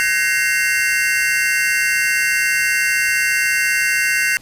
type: tone cluster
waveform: square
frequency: 1527 / 1662 / 1879 / 2107 / 2727 Hz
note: G6 / G#6 / A#6 / C7 / F7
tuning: -46 / +1 / +13 / +12 / -42 cents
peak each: -21 / -25 / -24 / -21 / -22 dBFS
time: 0-4.37 s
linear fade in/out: 0 ms
effects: pink hiss -45 dBFS RMS until 4.41 s + resampled to 32000 Hz